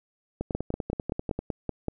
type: two click trains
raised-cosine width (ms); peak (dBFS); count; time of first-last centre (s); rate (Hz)
2; -16 / -15; 11 / 8; 0.41-1.39 / 0.55-1.883; 10.2 / 5.25
effects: none